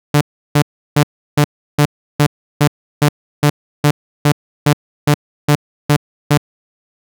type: tone bursts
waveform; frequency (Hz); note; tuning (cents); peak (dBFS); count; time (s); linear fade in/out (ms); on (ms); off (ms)
sawtooth; 146.83; D3; 0; -4; 16; 0.14-6.376; 5; 71; 340
effects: none